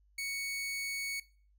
sawtooth tone, 2224 Hz, C#7, 5 cents sharp, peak -32 dBFS, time 0.18-1.2 s, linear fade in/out 5 ms, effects noise-tail reverb RT60 0.4 s tail -20 dB re dry + added 50 Hz sine -64 dBFS peak until 1.58 s

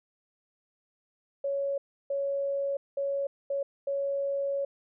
sine tone bursts at uneven times, 557 Hz, C#5, 8 cents sharp, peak -27 dBFS, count 5, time 1.44-1.78 / 2.1-2.77 / 2.97-3.27 / 3.5-3.63 / 3.87-4.65 s, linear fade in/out 5 ms, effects none

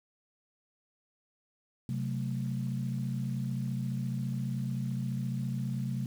sine chord, F# diminished, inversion second, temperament equal, 130.81 / 185 / 220 Hz, C3 / F#3 / A3, 0 / 0 / 0 cents, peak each -32 / -37 / -37 dBFS, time 1.89-6.06 s, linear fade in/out 2 ms, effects tanh soft clip ceiling -21 dBFS + 9-bit

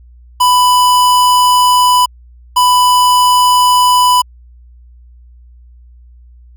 square tone pair in turn, 994 / 994 Hz, B5 / B5, +11 / +11 cents, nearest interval unison, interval 0 cents, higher neither, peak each -7 dBFS, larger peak neither, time 0.4-2.06 / 2.56-4.22 s, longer neither, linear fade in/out 10 ms, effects added 60 Hz sine -37 dBFS peak until 6.56 s

